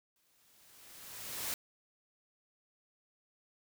white noise with exponential growth, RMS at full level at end -36 dBFS, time 0.16-1.54 s, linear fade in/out 1 ms, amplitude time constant 300 ms, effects none

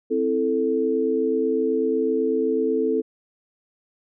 sine chord, A minor, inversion first, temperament equal, 261.6 / 329.6 / 440 Hz, C4 / E4 / A4, 0 / 0 / 0 cents, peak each -25 / -26 / -21 dBFS, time 0.1-3.02 s, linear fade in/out 20 ms, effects none

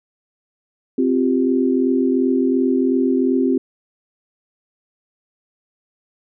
sine chord, C suspended fourth, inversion none, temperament equal, 261.6 / 349.2 / 392 Hz, C4 / F4 / G4, 0 / 0 / 0 cents, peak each -16 / -21 / -21 dBFS, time 0.98-3.58 s, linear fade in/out 5 ms, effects none

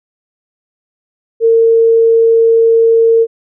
sine tone, 455.8 Hz, A#4, 39 cents flat, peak -5 dBFS, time 1.4-3.27 s, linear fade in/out 50 ms, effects none

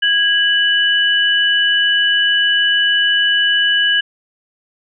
sine tone pair together, 1648.9 / 2967 Hz, G#6 / F#7, -13 / +4 cents, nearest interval minor seventh, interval 1017 cents, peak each -14 dBFS, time 0.02-4.01 s, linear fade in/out 10 ms, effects none

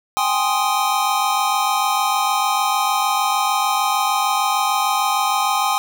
square chord, Ab major seventh, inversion third, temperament equal, 784 / 830.6 / 1046.5 / 1244.5 Hz, G5 / Ab5 / C6 / Eb6, 0 / 0 / 0 / 0 cents, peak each -23 dBFS, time 0.17-5.78 s, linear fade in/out 0 ms, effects none

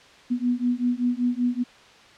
sine beating tone pair, 242.5 / 247.7 Hz, B3 / B3, -31 / +5 cents, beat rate 5.2 Hz, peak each -24 / -24 dBFS, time 0.3-1.64 s, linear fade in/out 20 ms, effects white hiss -50 dBFS RMS until 2.17 s + low-pass 4000 Hz 12 dB/octave

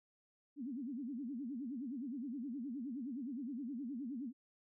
sine tone with vibrato, 257.8 Hz, C4, 26 cents flat, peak -40 dBFS, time 0.56-4.33 s, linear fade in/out 50 ms, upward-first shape sine, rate 9.6 Hz, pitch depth 240 cents each way, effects none

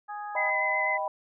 harmonic tone, 415.3 Hz, G#4, in tune, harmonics 2 / 3 / 4, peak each -35 / -41 / -44 dBFS, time 0.08-0.51 s, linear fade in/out 20 ms
sine chord, Eb augmented, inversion none, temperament equal, 622.3 / 784 / 987.8 Hz, Eb5 / G5 / B5, 0 / 0 / 0 cents, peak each -32 dBFS, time 0.35-1.08 s, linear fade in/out 2 ms
sine tone with vibrato, 2033 Hz, B6, 50 cents sharp, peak -26 dBFS, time 0.36-0.98 s, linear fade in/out 20 ms, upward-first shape square, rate 7.9 Hz, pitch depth 13 cents each way
effects none

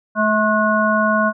harmonic tone with a mistuned harmonic, 215.3 Hz, A3, 37 cents flat, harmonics 1 / 3 / 5 / 7, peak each -19 / -19 / -19 / -19 dBFS, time 0.15-1.33 s, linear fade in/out 50 ms, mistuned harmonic 7, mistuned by -48 cents, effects none

